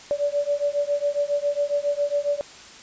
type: beating tone pair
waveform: sine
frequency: 574 / 581.3 Hz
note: D5 / D5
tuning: -40 / -18 cents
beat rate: 7.3 Hz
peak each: -24 dBFS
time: 0.11-2.41 s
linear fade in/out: 0 ms
effects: white hiss -44 dBFS RMS until 2.82 s + resampled to 16000 Hz